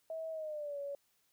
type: tone with pitch glide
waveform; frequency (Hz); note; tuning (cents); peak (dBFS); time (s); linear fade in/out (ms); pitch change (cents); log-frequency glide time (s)
sine; 645 to 564.8; E5 to C#5; -38 to +32; -38; 0.1-0.95; 2; -230; 0.31-0.79
effects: white hiss -75 dBFS RMS until 1.32 s